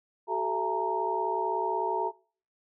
sine tone cluster, 378.8 / 434.9 / 672 / 859 / 930 Hz, F#4 / A4 / E5 / A5 / A#5, +41 / -20 / +33 / -42 / -4 cents, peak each -33 / -34 / -37 / -38 / -29 dBFS, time 0.27-2.12 s, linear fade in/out 50 ms, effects noise-tail reverb RT60 0.5 s tail -26 dB re dry

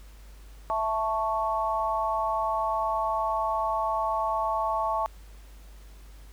sine chord, A major, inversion second, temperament equal, 659.3 / 880 / 1108.7 Hz, E5 / A5 / C#6, 0 / 0 / 0 cents, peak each -30 / -28 / -29 dBFS, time 0.7-5.06 s, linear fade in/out 0 ms, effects added 50 Hz sine -45 dBFS peak until 6.32 s + pink hiss -57 dBFS RMS until 6.32 s

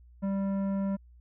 sine tone with tanh clipping, 196 Hz, G3, in tune, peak -29 dBFS, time 0.22-0.97 s, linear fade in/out 20 ms, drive 12 dB, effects added 60 Hz sine -52 dBFS peak until 1.2 s

